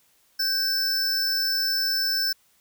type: tone pair together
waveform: square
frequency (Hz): 1568 / 5287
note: G6 / E8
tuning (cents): 0 / +4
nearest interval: octave + major sixth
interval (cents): 2104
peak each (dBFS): -31 / -23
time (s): 0.39-2.33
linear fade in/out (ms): 10
effects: white hiss -63 dBFS RMS until 2.6 s